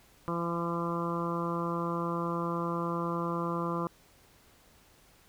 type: harmonic tone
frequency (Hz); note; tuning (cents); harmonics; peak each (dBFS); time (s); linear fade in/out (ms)
170; F3; -46; 1 / 2 / 3 / 4 / 5 / 6 / 7 / 8; -34 / -36 / -38 / -45 / -46 / -37 / -37 / -46; 0.28-3.87; 0
effects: pink hiss -61 dBFS RMS until 5.28 s